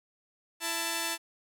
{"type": "tone pair together", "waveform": "5% pulse", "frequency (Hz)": [332.9, 884], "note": ["E4", "A5"], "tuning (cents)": [17, 8], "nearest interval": "octave + perfect fourth", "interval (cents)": 1691, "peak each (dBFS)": [-23, -20], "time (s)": [0.6, 1.18], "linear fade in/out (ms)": 50, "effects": []}